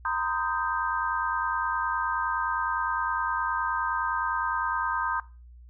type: chord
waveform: sine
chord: C minor seventh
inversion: third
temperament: equal with one note detuned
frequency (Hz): 932.3 / 1022 / 1244.5 / 1568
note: Bb5 / C6 / Eb6 / G6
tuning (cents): 0 / -41 / 0 / 0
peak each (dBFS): -31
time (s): 0.05-5.2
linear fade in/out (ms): 2
effects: noise-tail reverb RT60 0.3 s tail -19 dB re dry + added 60 Hz sine -46 dBFS peak until 5.69 s